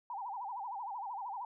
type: tone with vibrato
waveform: sine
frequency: 880 Hz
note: A5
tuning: in tune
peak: -38 dBFS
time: 0.1-1.45 s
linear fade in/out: 2 ms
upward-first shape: sine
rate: 13 Hz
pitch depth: 220 cents each way
effects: none